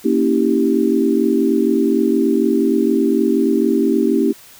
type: chord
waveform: sine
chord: A# diminished seventh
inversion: none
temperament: equal with one note detuned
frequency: 233.1 / 277.2 / 323.8 / 392 Hz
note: A#3 / C#4 / E4 / G4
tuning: 0 / 0 / -31 / 0 cents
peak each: -18 dBFS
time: 0.04-4.33 s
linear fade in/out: 20 ms
effects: white hiss -43 dBFS RMS until 4.59 s